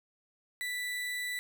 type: tone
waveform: 35% pulse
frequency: 1975.5 Hz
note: B6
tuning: in tune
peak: -32 dBFS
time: 0.61-1.39 s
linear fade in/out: 0 ms
effects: none